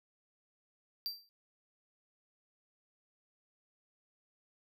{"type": "tone with exponential decay", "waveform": "square", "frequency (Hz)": 4699, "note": "D8", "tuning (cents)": 0, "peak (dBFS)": -33, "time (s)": [1.06, 1.29], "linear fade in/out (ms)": 0, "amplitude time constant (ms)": 50, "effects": []}